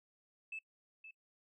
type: tone with echo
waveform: sine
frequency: 2622 Hz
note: E7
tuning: 10 cents flat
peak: -40 dBFS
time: 0.52-0.59 s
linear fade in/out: 5 ms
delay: 520 ms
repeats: 1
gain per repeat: -10 dB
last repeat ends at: 1.11 s
effects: noise-tail reverb RT60 0.1 s tail -23 dB re dry + tanh soft clip ceiling -36 dBFS